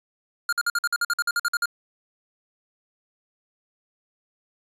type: tone bursts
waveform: square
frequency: 1413 Hz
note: F6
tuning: 20 cents sharp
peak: -21 dBFS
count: 14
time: 0.49-1.657 s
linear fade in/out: 2 ms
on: 36 ms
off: 51 ms
effects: resampled to 32000 Hz